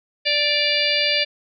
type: harmonic tone with a mistuned harmonic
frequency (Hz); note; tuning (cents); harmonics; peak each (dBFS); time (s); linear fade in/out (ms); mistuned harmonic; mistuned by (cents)
587.3; D5; 0; 1 / 3 / 4 / 5 / 6 / 7 / 8; -26 / -28 / -23 / -24 / -25 / -28 / -23; 0.25-1.25; 20; 5; -48
effects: none